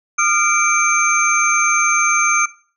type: tone cluster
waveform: sine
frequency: 1217 / 1384 / 2333 / 6310 Hz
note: D#6 / F6 / D7 / G8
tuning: -39 / -16 / -12 / +10 cents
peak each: -18 dBFS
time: 0.18-2.46 s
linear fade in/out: 10 ms
effects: noise-tail reverb RT60 0.4 s tail -18 dB re dry + tanh soft clip ceiling -3 dBFS